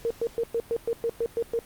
sine tone bursts, 463.9 Hz, A#4, 8 cents flat, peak -23 dBFS, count 10, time 0.05-1.59 s, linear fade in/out 0 ms, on 55 ms, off 110 ms, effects pink hiss -50 dBFS RMS until 1.65 s + Opus 48 kbps

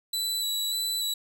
sawtooth tone with vibrato, 3951 Hz, B7, in tune, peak -24 dBFS, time 0.13-1.14 s, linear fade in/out 5 ms, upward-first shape square, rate 1.7 Hz, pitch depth 14 cents each way, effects none

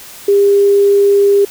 sine tone, 401.7 Hz, G4, 42 cents sharp, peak -6 dBFS, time 0.28-1.45 s, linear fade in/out 5 ms, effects white hiss -34 dBFS RMS until 1.5 s

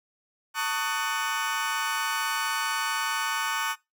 30% pulse chord, D# half-diminished seventh, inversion second, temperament just, 896 / 1120.1 / 1244.5 / 1493.4 Hz, A5 / C#6 / D#6 / F#6, +31 / +18 / 0 / +16 cents, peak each -29 / -29 / -31 / -28 dBFS, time 0.54-3.76 s, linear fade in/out 50 ms, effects noise-tail reverb RT60 0.2 s tail -20 dB re dry

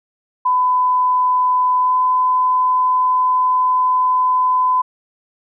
sine tone with pitch glide, 1004 to 1011 Hz, B5 to B5, +28 to +40 cents, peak -12 dBFS, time 0.45-4.82 s, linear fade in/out 10 ms, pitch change +12 cents, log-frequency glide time 1.8-1.94 s, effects none

